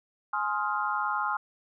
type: chord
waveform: sine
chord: F minor seventh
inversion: first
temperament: just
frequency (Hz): 838.1 / 1047.7 / 1257.2 / 1396.9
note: Ab5 / C6 / Eb6 / F6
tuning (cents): +16 / +2 / +18 / 0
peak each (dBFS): -32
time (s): 0.33-1.37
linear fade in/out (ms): 5
effects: none

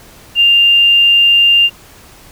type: tone with tanh clipping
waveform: triangle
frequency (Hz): 2796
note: F7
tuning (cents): +1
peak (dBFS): -5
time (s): 0.35-1.7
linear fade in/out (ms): 50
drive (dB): 2
effects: pink hiss -40 dBFS RMS until 2.31 s

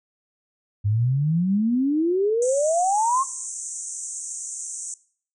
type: exponential sweep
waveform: sine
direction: up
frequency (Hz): 99.2 to 1097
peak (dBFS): -18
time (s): 0.84-3.24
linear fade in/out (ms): 20
type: band-pass noise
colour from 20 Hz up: white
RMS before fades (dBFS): -33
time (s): 2.42-4.94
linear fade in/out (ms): 2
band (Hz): 6100 to 8800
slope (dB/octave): 96
effects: noise-tail reverb RT60 0.5 s tail -20 dB re dry

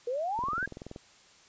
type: exponential sweep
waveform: sine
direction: up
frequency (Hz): 466.3 to 1661.2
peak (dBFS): -29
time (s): 0.07-0.66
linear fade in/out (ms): 5
type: click train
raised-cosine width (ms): 2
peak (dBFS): -28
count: 13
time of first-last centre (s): 0.39-0.961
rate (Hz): 21
effects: white hiss -58 dBFS RMS until 1.48 s + resampled to 16000 Hz

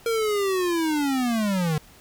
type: linear sweep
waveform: square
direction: down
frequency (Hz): 465.3 to 148.2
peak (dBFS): -22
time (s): 0.06-1.78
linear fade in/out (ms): 2
effects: pink hiss -51 dBFS RMS until 2 s

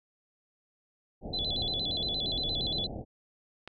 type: low-pass noise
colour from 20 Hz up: pink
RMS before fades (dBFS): -38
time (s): 1.21-3.05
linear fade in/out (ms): 50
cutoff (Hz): 790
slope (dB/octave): 96
type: tone with vibrato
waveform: sine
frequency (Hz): 3714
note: A#7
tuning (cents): -7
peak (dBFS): -30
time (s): 1.33-2.87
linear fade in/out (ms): 10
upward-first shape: square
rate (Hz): 8.6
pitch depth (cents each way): 140
type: click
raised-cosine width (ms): 0.3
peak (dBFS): -26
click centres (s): 3.676
effects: none

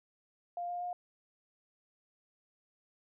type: tone with pitch steps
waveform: sine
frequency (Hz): 700 / 706.1 / 712.2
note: F5 / F5 / F5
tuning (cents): +4 / +19 / +34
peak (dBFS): -35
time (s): 0.57-0.93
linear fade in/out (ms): 2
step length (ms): 120
effects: none

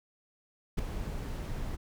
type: noise with ADSR envelope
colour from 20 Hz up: brown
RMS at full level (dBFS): -26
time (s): 0.77-1.77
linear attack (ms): 19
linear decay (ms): 6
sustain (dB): -10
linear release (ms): 25
effects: none

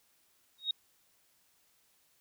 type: tone with exponential growth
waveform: sine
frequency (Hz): 3755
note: A#7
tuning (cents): +12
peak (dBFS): -25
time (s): 0.58-0.71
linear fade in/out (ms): 5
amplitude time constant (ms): 28
effects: white hiss -70 dBFS RMS until 2.2 s

